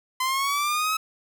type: linear sweep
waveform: sawtooth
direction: up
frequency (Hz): 1023 to 1293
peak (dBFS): -19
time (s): 0.2-0.97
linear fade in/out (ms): 5
effects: none